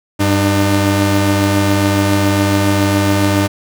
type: tone pair together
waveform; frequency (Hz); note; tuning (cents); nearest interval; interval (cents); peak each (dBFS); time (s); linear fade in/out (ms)
sawtooth; 98 / 301.2; G2 / D4; 0 / +44; octave + perfect fifth; 1944; -10; 0.19-3.48; 20
effects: none